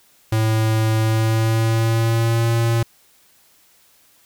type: tone with pitch glide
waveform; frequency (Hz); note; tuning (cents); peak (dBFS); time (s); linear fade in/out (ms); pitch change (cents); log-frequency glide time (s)
square; 110.4 to 115.69; A2 to A#2; +6 to -13; -16; 0.32-2.83; 5; +81; 1-2.5
effects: white hiss -55 dBFS RMS until 4.25 s